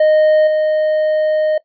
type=tone with level steps; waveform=triangle; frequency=618 Hz; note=D#5; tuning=12 cents flat; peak=-6 / -10 dBFS; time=0-1.58 s; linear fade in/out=5 ms; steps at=0.47 s; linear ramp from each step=5 ms; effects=noise-tail reverb RT60 0.1 s tail -18 dB re dry + resampled to 11025 Hz